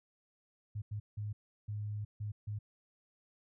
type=tone bursts at uneven times; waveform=sine; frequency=104.8 Hz; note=G#2; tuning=16 cents sharp; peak=-36 dBFS; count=6; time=0.75-0.82 / 0.91-1 / 1.17-1.33 / 1.68-2.05 / 2.2-2.32 / 2.47-2.59 s; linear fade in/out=10 ms; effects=none